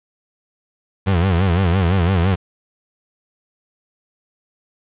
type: tone with vibrato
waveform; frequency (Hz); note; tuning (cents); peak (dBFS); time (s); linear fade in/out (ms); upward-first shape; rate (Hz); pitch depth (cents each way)
30% pulse; 90.3; F#2; -42; -11; 1.06-2.36; 20; sine; 5.9; 150
effects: resampled to 8000 Hz + 7-bit